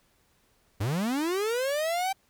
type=linear sweep; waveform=45% pulse; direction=up; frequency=89 to 784 Hz; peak=-26 dBFS; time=0.8-2.13 s; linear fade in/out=10 ms; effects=pink hiss -67 dBFS RMS until 2.29 s